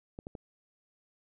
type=clicks; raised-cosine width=2 ms; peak=-28 dBFS; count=3; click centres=0.189 / 0.269 / 0.352 s; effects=none